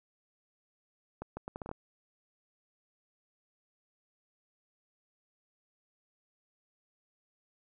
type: accelerating click train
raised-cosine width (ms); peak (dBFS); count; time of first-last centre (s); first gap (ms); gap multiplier
1; -25; 8; 1.22-1.714; 150; 0.73
effects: none